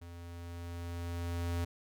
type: tone with level ramp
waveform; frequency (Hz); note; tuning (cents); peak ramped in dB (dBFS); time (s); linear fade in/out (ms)
square; 85.9; F2; -28; -47 to -32; 0.01-1.65; 10
effects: none